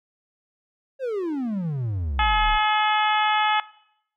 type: exponential sweep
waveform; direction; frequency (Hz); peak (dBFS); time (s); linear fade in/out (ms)
triangle; down; 554 to 31; -22; 0.99-2.59; 50
type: harmonic tone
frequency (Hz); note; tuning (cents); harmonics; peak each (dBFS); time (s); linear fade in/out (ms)
426.1; G#4; +44; 2 / 3 / 4 / 5 / 6 / 7 / 8; -21 / -25 / -27 / -29 / -31 / -32 / -33; 2.19-3.6; 2
effects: noise-tail reverb RT60 0.7 s tail -19 dB re dry